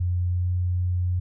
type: tone with pitch glide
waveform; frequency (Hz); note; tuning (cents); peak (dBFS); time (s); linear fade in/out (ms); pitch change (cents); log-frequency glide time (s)
sine; 89 to 89.67; F2 to F2; +33 to +46; -21; 0-1.2; 10; +13; 0.31-0.44
effects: none